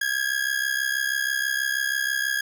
40% pulse ring-modulated tone, 1652 Hz, G#6, 10 cents flat, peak -19 dBFS, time 0.01-2.41 s, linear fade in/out 5 ms, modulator 33.1 Hz, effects none

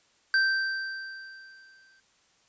square tone with exponential decay, 1562 Hz, G6, 7 cents flat, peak -20 dBFS, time 0.34-2 s, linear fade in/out 1 ms, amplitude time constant 360 ms, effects white hiss -65 dBFS RMS until 2.48 s + resampled to 16000 Hz

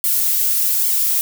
violet noise with flanger, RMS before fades -17 dBFS, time 0.04-1.21 s, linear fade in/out 0 ms, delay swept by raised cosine 0.93 to 5.43 ms, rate 1.2 Hz, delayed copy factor +1, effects none

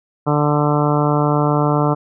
harmonic tone, 147.8 Hz, D3, 11 cents sharp, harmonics 1 / 2 / 3 / 4 / 5 / 6 / 7 / 8 / 9, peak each -17 / -20 / -22 / -23 / -24 / -25 / -25 / -26 / -27 dBFS, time 0.26-1.95 s, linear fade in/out 20 ms, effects none

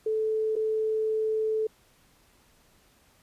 sine tone with dropouts, 436.7 Hz, A4, 13 cents flat, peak -24 dBFS, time 0.06-1.67 s, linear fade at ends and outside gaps 5 ms, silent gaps 0.556-0.563 s, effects pink hiss -62 dBFS RMS until 3.22 s + resampled to 32000 Hz

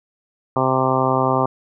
harmonic tone, 130.81 Hz, C3, in tune, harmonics 1 / 2 / 3 / 4 / 5 / 6 / 7 / 8 / 9, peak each -24 / -24 / -24 / -24 / -24 / -24 / -24 / -24 / -24 dBFS, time 0.56-1.46 s, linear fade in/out 2 ms, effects none

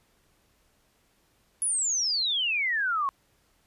sine exponential sweep, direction down, 10480 to 1067 Hz, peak -24 dBFS, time 1.62-3.09 s, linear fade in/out 0 ms, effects pink hiss -67 dBFS RMS until 3.66 s + resampled to 32000 Hz

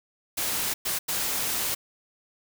white noise bursts at uneven times, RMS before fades -28 dBFS, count 3, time 0.37-0.74 / 0.85-0.99 / 1.08-1.75 s, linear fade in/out 10 ms, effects none

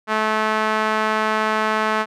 sawtooth tone with band-pass filter, 216.8 Hz, A3, 25 cents flat, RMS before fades -20 dBFS, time 0.07-2.06 s, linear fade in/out 50 ms, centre 1300 Hz, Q 1.3, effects none

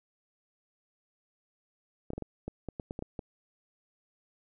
clicks, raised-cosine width 2 ms, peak -23 dBFS, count 11, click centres 2.104 / 2.134 / 2.18 / 2.223 / 2.48 / 2.687 / 2.798 / 2.909 / 2.991 / 3.024 / 3.192 s, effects none

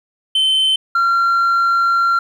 sine tone pair in turn, 3077 / 1373.4 Hz, G7 / F6, -33 / -29 cents, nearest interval octave + major second, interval 1396 cents, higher first, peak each -9 dBFS, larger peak neither, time 0.35-0.76 / 0.95-2.19 s, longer second, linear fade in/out 5 ms, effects tanh soft clip ceiling -11 dBFS + 8-bit

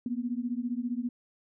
sine beating tone pair, 236 / 251 Hz, A#3 / B3, +22 / +28 cents, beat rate 15 Hz, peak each -32 / -33 dBFS, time 0.06-1.09 s, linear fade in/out 2 ms, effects none

